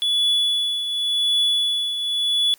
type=tone with tremolo; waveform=triangle; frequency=3420 Hz; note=A7; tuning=50 cents flat; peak=-14 dBFS; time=0.02-2.54 s; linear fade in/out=0 ms; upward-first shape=triangle; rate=0.9 Hz; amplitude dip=60%; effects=white hiss -54 dBFS RMS until 2.58 s